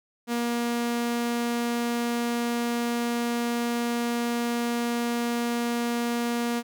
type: tone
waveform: sawtooth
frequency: 237.2 Hz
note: A#3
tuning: 30 cents sharp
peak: -21 dBFS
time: 0.27-6.63 s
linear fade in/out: 50 ms
effects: none